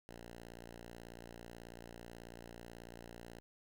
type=tone; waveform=5% pulse; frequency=58.27 Hz; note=A#1; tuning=in tune; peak=-39 dBFS; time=0.09-3.4 s; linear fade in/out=0 ms; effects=none